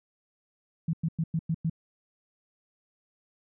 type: tone bursts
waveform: sine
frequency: 162.7 Hz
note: E3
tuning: 22 cents flat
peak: -24 dBFS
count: 6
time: 0.88-1.698 s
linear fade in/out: 5 ms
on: 53 ms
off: 100 ms
effects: none